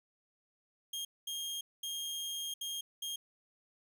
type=tone bursts at uneven times; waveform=sawtooth; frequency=3229 Hz; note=G#7; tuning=49 cents flat; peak=-34 dBFS; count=5; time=0.93-1.05 / 1.27-1.61 / 1.83-2.54 / 2.61-2.81 / 3.02-3.16 s; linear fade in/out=5 ms; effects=none